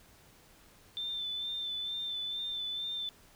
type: tone with vibrato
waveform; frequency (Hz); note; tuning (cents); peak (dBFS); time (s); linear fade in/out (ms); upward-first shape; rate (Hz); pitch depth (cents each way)
sine; 3548; A7; +14; -34; 0.97-3.09; 0; sine; 2.2; 29
effects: pink hiss -60 dBFS RMS until 3.35 s